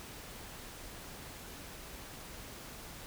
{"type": "silence", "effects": ["pink hiss -48 dBFS RMS until 3.06 s"]}